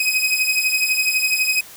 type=beating tone pair; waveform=sawtooth; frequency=2516 / 2528 Hz; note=D#7 / D#7; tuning=+19 / +27 cents; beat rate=12 Hz; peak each=-17 / -16 dBFS; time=0-1.61 s; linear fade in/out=5 ms; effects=white hiss -41 dBFS RMS until 1.76 s